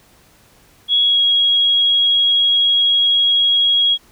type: tone with pitch glide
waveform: sine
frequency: 3340 to 3304 Hz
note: G#7 to G#7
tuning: +9 to -10 cents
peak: -11 dBFS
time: 0.88-3.98 s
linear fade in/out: 50 ms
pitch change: -19 cents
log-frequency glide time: 1.03-1.2 s
effects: pink hiss -51 dBFS RMS until 4.11 s